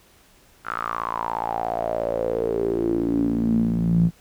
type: tone with band-pass filter sweep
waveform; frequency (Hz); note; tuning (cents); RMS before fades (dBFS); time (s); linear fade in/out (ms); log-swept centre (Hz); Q
sawtooth; 57; A#1; -38; -23; 0.64-4.11; 50; 1400 to 160; 8
effects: pink hiss -55 dBFS RMS until 4.2 s